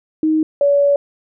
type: tone pair in turn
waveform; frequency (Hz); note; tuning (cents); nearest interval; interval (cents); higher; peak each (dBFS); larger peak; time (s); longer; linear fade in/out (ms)
sine; 313.1 / 568.6; D#4 / C#5; +11 / +44; minor seventh; 1033; second; -12 / -10; second; 0.23-0.43 / 0.61-0.96; second; 2
effects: none

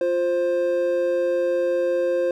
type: tone pair together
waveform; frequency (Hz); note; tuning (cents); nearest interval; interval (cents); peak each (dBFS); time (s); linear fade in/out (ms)
triangle; 350.4 / 525; F4 / C5; +6 / +6; perfect fifth; 700; -23 / -18; 0.01-2.31; 2
effects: none

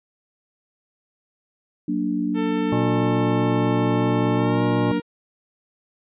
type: chord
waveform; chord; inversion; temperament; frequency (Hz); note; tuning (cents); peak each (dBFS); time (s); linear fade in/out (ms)
sine; Gb augmented; none; equal; 185 / 233.1 / 293.7; Gb3 / Bb3 / D4; 0 / 0 / 0; -27 / -26 / -23; 1.88-5; 5
type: tone with pitch glide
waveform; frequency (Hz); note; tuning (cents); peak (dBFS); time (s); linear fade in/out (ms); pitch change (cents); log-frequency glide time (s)
sawtooth; 445.8 to 469.6; A4 to A#4; +23 to +13; -22; 2.34-5.02; 50; +90; 4.36-4.63
type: harmonic tone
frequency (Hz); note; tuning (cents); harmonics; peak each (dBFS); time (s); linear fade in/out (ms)
120; B2; -49; 1 / 3 / 5 / 7 / 9; -23 / -28 / -30 / -31 / -33; 2.72-4.92; 5
effects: resampled to 8000 Hz

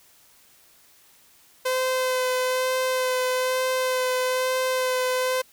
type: tone with vibrato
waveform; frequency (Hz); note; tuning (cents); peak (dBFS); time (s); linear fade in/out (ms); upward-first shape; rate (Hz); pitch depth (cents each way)
sawtooth; 512; C5; -38; -18; 1.65-5.42; 10; sine; 1.1; 13
effects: white hiss -56 dBFS RMS until 5.52 s

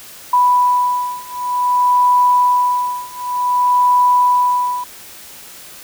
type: beating tone pair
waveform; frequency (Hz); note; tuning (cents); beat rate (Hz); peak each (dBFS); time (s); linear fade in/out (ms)
sine; 987.8 / 988.34; B5 / B5; 0 / +1; 0.54; -15 / -14; 0.33-4.84; 5
effects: white hiss -37 dBFS RMS until 5.83 s

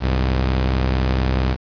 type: tone pair together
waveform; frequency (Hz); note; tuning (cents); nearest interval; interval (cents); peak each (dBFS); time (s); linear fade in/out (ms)
sawtooth; 64.5 / 102.39; C2 / G#2; -24 / -24; minor sixth; 800; -13 / -22; 0-1.57; 50
effects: resampled to 11025 Hz + 7-bit

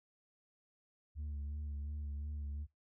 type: tone with vibrato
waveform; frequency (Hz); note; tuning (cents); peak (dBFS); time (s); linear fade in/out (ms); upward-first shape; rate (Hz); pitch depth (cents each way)
sine; 73.2; D2; -5; -36; 1.15-2.67; 50; sine; 2.8; 40
effects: noise-tail reverb RT60 0.2 s tail -25 dB re dry + tanh soft clip ceiling -38 dBFS

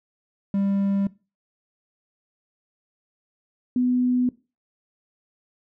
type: tone pair in turn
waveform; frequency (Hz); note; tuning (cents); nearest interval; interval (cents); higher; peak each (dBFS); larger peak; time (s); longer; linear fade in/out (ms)
triangle / sine; 197.9 / 249.2; G3 / B3; +17 / +16; major third; 399; second; -18; neither; 0.54-1.07 / 3.76-4.29; neither; 2
effects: noise-tail reverb RT60 0.3 s tail -20 dB re dry

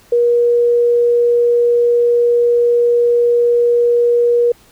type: tone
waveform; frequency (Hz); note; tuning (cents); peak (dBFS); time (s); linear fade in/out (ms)
sine; 477.4; A#4; +41; -9; 0.12-4.52; 5
effects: pink hiss -48 dBFS RMS until 4.71 s

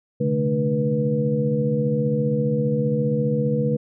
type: tone cluster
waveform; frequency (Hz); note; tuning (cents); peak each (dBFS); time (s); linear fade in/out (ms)
sine; 130.7 / 145.7 / 217 / 297.9 / 486.4; C3 / D3 / A3 / D4 / B4; -1 / -13 / -24 / +25 / -26; -30 / -23 / -24 / -32 / -23; 0.2-3.77; 10
effects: none

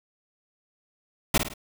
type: noise with echo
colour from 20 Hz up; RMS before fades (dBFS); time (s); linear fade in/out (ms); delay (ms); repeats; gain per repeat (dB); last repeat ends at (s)
pink; -20; 1.34-1.38; 5; 53; 3; -7; 1.539
effects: none

